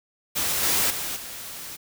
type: noise with level steps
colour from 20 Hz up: white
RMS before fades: -25 / -22 / -30 / -37 dBFS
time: 0.35-1.77 s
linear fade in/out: 20 ms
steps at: 0.63 / 0.9 / 1.16 s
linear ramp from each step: 5 ms
effects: none